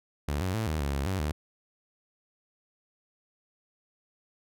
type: tone with pitch steps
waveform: sawtooth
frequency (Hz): 72.6 / 93 / 110.9 / 77.9 / 70.3 / 69.1 / 95.3 / 75.2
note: D2 / F#2 / A2 / D#2 / C#2 / C#2 / G2 / D2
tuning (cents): -19 / +9 / +14 / +3 / +25 / -5 / -48 / +42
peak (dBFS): -24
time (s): 0.28-1.32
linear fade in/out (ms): 5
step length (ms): 130
effects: none